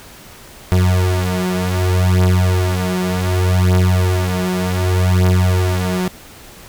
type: beating tone pair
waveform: 35% pulse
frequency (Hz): 91.1 / 91.76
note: F#2 / F#2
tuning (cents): -26 / -14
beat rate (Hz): 0.66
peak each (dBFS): -14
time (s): 0.72-6.08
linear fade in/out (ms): 0
effects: pink hiss -39 dBFS RMS until 6.68 s